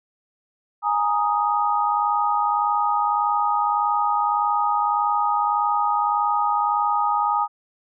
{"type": "chord", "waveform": "sine", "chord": "Ab suspended second", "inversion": "none", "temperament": "equal", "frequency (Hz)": [830.6, 932.3, 1244.5], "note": ["Ab5", "Bb5", "Eb6"], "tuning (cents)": [0, 0, 0], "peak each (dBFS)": [-22, -24, -22], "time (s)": [0.82, 7.48], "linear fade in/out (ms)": 50, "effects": []}